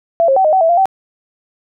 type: tone with pitch steps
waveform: sine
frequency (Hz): 672 / 539 / 763 / 619 / 758 / 656 / 692 / 769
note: E5 / C#5 / G5 / D#5 / F#5 / E5 / F5 / G5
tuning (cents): +33 / -49 / -47 / -9 / +42 / -9 / -16 / -33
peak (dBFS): -8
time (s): 0.2-0.856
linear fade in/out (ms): 0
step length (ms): 82
effects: none